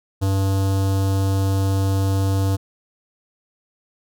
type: tone with notch filter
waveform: square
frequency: 97 Hz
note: G2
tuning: 18 cents flat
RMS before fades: -19 dBFS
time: 0.21-2.57 s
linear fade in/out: 20 ms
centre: 2100 Hz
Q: 0.75
effects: none